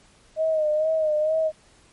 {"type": "tone with vibrato", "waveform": "sine", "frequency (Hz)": 622.3, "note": "D#5", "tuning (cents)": 0, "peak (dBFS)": -19, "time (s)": [0.36, 1.52], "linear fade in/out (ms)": 50, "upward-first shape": "sine", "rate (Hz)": 2.2, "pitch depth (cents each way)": 51, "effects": ["pink hiss -56 dBFS RMS until 1.92 s", "MP3 48 kbps"]}